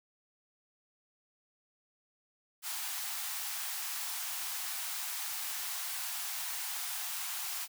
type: high-pass noise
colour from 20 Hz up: white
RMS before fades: -38 dBFS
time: 2.62-7.68 s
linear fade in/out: 50 ms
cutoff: 690 Hz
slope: 96 dB/octave
effects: none